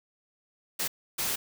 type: noise bursts at uneven times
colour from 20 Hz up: white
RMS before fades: -30 dBFS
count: 2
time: 0.79-0.88 / 1.18-1.36 s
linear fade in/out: 10 ms
effects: none